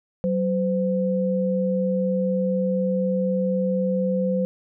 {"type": "tone pair together", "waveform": "sine", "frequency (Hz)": [187.94, 512], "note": ["F#3", "C5"], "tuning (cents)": [27, -38], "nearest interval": "octave + perfect fourth", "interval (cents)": 1735, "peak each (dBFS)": [-22, -23], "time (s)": [0.24, 4.45], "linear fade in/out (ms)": 0, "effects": []}